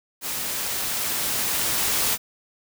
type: noise with level ramp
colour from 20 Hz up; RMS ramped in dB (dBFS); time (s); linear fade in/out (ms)
white; -29 to -22; 0.21-2.18; 50
effects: none